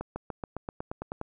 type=accelerating click train; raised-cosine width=1 ms; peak=-20 dBFS; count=11; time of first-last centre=0.01-1.214 s; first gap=150 ms; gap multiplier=0.95; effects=none